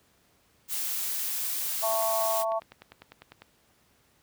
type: noise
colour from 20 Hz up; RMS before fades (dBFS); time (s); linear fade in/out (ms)
blue; -31; 0.68-2.45; 50
type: click train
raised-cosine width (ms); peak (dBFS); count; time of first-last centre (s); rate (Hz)
0.3; -29; 19; 1.62-3.42; 10
type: harmonic tone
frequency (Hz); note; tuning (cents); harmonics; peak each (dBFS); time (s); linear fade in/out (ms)
222.6; A3; +20; 3 / 4 / 5; -27 / -33 / -33; 1.82-2.6; 20
effects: pink hiss -65 dBFS RMS until 4.22 s + high-pass 60 Hz 12 dB/octave